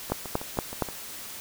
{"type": "two click trains", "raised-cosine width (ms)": 1, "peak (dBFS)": [-10, -22], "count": [4, 6], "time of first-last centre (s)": [[0.12, 0.823], [0.1, 0.887]], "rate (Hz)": [4.27, 6.35], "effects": ["white hiss -40 dBFS RMS until 1.4 s"]}